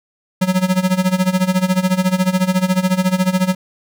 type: tone with tremolo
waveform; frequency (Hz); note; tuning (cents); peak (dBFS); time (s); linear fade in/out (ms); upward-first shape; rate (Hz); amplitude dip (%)
square; 185; F#3; 0; -11; 0.41-3.55; 10; sine; 14; 85
effects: none